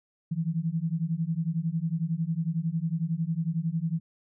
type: beating tone pair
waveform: sine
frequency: 158.7 / 169.7 Hz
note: D#3 / F3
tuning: +35 / -49 cents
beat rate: 11 Hz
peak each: -29 dBFS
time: 0.31-4 s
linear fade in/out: 10 ms
effects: none